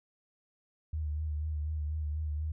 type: tone with vibrato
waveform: sine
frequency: 76.3 Hz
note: D#2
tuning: 33 cents flat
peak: -31 dBFS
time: 0.93-2.52 s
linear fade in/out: 5 ms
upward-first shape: sine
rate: 4.1 Hz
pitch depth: 43 cents each way
effects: none